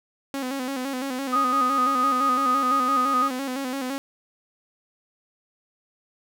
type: tone with vibrato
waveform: sawtooth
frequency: 264 Hz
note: C4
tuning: 16 cents sharp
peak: -23 dBFS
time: 0.34-3.98 s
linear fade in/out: 0 ms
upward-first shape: square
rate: 5.9 Hz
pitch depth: 71 cents each way
type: tone with tremolo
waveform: sine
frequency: 1244 Hz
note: D#6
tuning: 1 cent flat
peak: -18 dBFS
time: 1.32-3.29 s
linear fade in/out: 20 ms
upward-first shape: sine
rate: 4.4 Hz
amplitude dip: 30%
effects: none